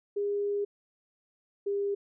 sine tone pair in turn, 406.9 / 402 Hz, G#4 / G4, -35 / +44 cents, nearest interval unison, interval 21 cents, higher first, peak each -27 dBFS, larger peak neither, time 0.16-0.65 / 1.66-1.95 s, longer first, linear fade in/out 10 ms, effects none

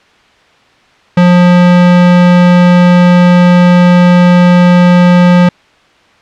square tone, 177.5 Hz, F3, 28 cents sharp, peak -3 dBFS, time 1.17-5.49 s, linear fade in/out 5 ms, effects white hiss -45 dBFS RMS until 6.21 s + low-pass 3000 Hz 12 dB/octave

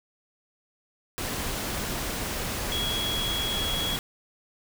sine tone in noise, 3331 Hz, G#7, 4 cents sharp, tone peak -28 dBFS, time 2.72-3.96 s, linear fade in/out 0 ms, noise pink, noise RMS -31 dBFS, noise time 1.18-3.99 s, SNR 0 dB, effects none

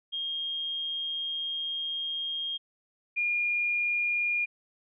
sine tone pair in turn, 3232 / 2421 Hz, G#7 / D#7, -48 / -48 cents, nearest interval perfect fourth, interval 500 cents, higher first, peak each -30 / -25 dBFS, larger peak second, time 0.12-2.58 / 3.16-4.46 s, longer first, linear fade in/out 20 ms, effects none

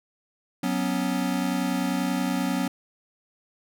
square chord, F# suspended fourth, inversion none, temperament equal, 185 / 246.9 / 277.2 Hz, F#3 / B3 / C#4, 0 / 0 / 0 cents, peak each -29 dBFS, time 0.63-2.68 s, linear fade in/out 5 ms, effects none

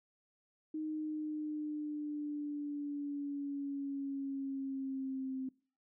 sine linear sweep, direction down, 311.1 to 261.6 Hz, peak -36 dBFS, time 0.74-5.49 s, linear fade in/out 5 ms, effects noise-tail reverb RT60 0.4 s tail -23 dB re dry

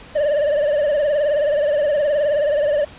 triangle tone with vibrato, 587.3 Hz, D5, in tune, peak -13 dBFS, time 0.15-2.85 s, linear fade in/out 10 ms, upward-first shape triangle, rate 19 Hz, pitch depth 100 cents each way, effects pink hiss -41 dBFS RMS until 2.98 s + resampled to 8000 Hz

